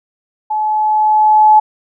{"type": "tone with level ramp", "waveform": "sine", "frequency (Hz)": 857, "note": "A5", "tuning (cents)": -46, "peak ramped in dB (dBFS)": [-14, -3], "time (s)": [0.5, 1.6], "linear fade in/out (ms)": 10, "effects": []}